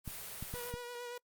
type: band-stop noise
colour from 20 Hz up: white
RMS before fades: -45 dBFS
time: 0.04-0.74 s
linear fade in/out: 50 ms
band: 230 to 350 Hz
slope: 96 dB/octave
type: clicks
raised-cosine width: 5 ms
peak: -29 dBFS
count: 4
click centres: 0.077 / 0.426 / 0.539 / 0.74 s
type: tone with vibrato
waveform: sawtooth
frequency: 484.3 Hz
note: B4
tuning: 34 cents flat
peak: -38 dBFS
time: 0.54-1.18 s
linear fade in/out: 5 ms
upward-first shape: sine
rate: 8.7 Hz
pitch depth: 23 cents each way
effects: noise-tail reverb RT60 0.1 s tail -26 dB re dry + Opus 32 kbps